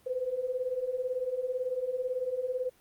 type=beating tone pair; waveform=sine; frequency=493.9 / 511.9 Hz; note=B4 / C5; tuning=0 / -38 cents; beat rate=18 Hz; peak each=-35 / -31 dBFS; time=0.06-2.7 s; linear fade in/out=10 ms; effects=pink hiss -63 dBFS RMS until 2.8 s + Opus 32 kbps